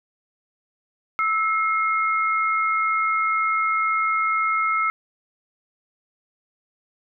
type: tone pair together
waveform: sine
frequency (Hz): 1309 / 2145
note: E6 / C7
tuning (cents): -13 / +42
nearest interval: major sixth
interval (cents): 855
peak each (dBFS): -20 / -24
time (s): 1.19-4.9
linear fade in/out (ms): 0
effects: none